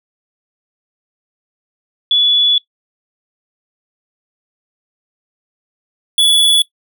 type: tone pair in turn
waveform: sine / square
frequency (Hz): 3424 / 3424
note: A7 / A7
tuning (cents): -48 / -48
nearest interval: unison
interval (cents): 0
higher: neither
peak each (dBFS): -9 / -9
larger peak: neither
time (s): 2.11-2.58 / 6.18-6.62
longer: first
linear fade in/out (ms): 2
effects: noise-tail reverb RT60 0.1 s tail -19 dB re dry